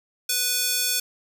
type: tone with high-pass filter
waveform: square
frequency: 493.9 Hz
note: B4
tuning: in tune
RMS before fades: -24 dBFS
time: 0.29-1 s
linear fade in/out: 5 ms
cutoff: 4500 Hz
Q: 0.67
effects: none